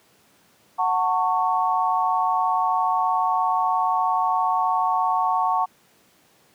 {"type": "chord", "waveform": "sine", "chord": "F# minor", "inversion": "none", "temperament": "equal with one note detuned", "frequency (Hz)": [740, 896.9, 1108.7], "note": ["F#5", "A5", "C#6"], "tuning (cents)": [0, 33, 0], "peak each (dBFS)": -23, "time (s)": [0.78, 5.66], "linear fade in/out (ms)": 20, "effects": ["pink hiss -58 dBFS RMS until 6.54 s", "high-pass 150 Hz 12 dB/octave"]}